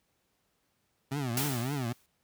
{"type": "tone with vibrato", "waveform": "25% pulse", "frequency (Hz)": 130.4, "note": "C3", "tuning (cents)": -5, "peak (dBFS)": -27, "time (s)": [1.11, 1.93], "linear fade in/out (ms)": 10, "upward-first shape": "triangle", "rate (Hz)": 3.6, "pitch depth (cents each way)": 250}
{"type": "noise with exponential decay", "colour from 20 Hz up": "white", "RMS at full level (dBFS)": -30, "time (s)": [1.37, 2.06], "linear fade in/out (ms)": 2, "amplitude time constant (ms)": 150}
{"effects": ["pink hiss -75 dBFS RMS until 2.23 s", "high-pass 60 Hz 12 dB/octave"]}